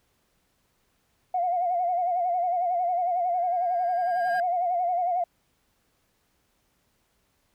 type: tone with vibrato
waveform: sine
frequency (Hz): 711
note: F5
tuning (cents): +31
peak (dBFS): -22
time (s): 1.34-5.24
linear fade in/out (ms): 5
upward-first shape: sine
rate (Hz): 11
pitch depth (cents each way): 71
type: tone with exponential growth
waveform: triangle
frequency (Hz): 1618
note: G#6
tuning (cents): -46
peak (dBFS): -25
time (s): 3.34-4.4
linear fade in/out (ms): 2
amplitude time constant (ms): 230
effects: tanh soft clip ceiling -15 dBFS + pink hiss -70 dBFS RMS until 7.54 s